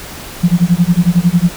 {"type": "tone with tremolo", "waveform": "sine", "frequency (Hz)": 174.61, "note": "F3", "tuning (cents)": 0, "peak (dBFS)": -4, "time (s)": [0.43, 1.51], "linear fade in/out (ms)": 10, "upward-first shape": "sine", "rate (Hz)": 11, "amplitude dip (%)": 100, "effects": ["pink hiss -29 dBFS RMS until 1.56 s"]}